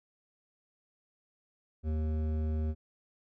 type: tone with hard clipping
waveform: sine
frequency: 77.78 Hz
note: D#2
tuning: in tune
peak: -31 dBFS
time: 1.83-2.75 s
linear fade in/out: 50 ms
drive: 12 dB
effects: none